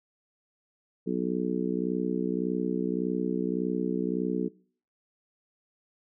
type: harmonic tone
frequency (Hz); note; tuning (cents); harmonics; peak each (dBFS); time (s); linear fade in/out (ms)
61.74; B1; 0; 3 / 4 / 5 / 6 / 7; -31 / -32 / -33 / -34 / -34; 1.06-4.49; 20
effects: noise-tail reverb RT60 0.5 s tail -23 dB re dry